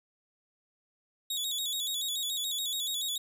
sawtooth tone with vibrato, 3595 Hz, A7, 36 cents sharp, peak -28 dBFS, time 1.3-3.18 s, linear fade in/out 5 ms, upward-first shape square, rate 7 Hz, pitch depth 81 cents each way, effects none

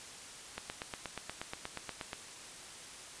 click train, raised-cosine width 0.3 ms, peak -22 dBFS, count 14, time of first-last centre 0.58-2.131 s, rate 8.38 Hz, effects white hiss -49 dBFS RMS until 3.2 s + resampled to 22050 Hz

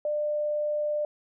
sine tone, 597 Hz, D5, 28 cents sharp, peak -25 dBFS, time 0.05-1.05 s, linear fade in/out 2 ms, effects none

